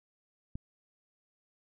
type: click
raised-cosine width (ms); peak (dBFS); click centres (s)
5; -26; 0.555
effects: none